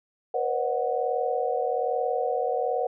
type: tone cluster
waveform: sine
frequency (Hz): 479.8 / 521 / 598 / 739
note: A#4 / C5 / D5 / F#5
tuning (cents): +50 / -7 / +31 / -2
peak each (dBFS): -28 / -30 / -32 / -28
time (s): 0.34-2.87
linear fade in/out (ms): 5
effects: none